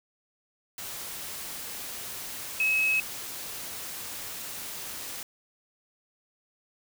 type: tone in noise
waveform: sine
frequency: 2569 Hz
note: E7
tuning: 45 cents flat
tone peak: -22 dBFS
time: 2.6-3 s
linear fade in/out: 2 ms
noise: white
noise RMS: -38 dBFS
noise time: 0.78-5.23 s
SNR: +13 dB
effects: none